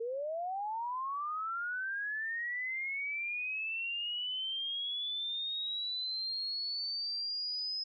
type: linear sweep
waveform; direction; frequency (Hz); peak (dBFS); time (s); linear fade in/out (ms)
sine; up; 447.6 to 5110; -34; 0-7.84; 10
effects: none